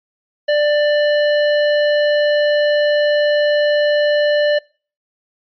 square tone, 591 Hz, D5, 11 cents sharp, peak -13 dBFS, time 0.48-4.59 s, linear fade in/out 10 ms, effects noise-tail reverb RT60 0.4 s tail -25 dB re dry + resampled to 11025 Hz

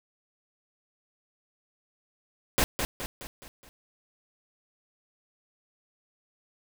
pink noise with echo, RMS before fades -23 dBFS, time 2.58-2.64 s, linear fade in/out 0 ms, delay 210 ms, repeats 5, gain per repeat -6 dB, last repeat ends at 3.69 s, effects none

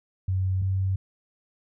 sine tone pair in turn, 94 / 95.31 Hz, F#2 / G2, +28 / -48 cents, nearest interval unison, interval 24 cents, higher second, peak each -22 dBFS, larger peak neither, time 0.28-0.62 / 0.62-0.96 s, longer neither, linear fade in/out 5 ms, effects none

